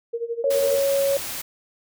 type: tone with tremolo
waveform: sine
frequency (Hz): 466.2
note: A#4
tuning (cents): 0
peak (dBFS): -22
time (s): 0.13-0.8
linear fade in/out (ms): 10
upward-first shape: sine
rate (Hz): 12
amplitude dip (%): 85
type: tone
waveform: sine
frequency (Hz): 554.4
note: C#5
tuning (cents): 0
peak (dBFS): -18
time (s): 0.44-1.17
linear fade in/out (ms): 2
type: noise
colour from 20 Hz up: white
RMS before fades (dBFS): -31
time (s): 0.5-1.42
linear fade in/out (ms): 10
effects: none